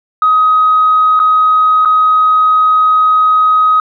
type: tone with dropouts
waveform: sine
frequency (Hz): 1260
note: D#6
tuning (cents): +21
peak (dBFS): -5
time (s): 0.22-3.8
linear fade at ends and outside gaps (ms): 2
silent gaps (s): 1.193-1.199 / 1.85-1.856
effects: tanh soft clip ceiling -1 dBFS